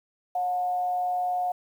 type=tone with frequency modulation; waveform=sine; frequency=722 Hz; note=F#5; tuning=43 cents flat; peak=-24 dBFS; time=0.35-1.52 s; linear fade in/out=5 ms; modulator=167 Hz; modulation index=0.25; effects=9-bit